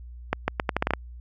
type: accelerating click train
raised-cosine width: 0.5 ms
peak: -7 dBFS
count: 9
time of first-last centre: 0.33-0.936 s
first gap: 150 ms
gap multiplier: 0.79
effects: added 60 Hz sine -39 dBFS peak until 1.2 s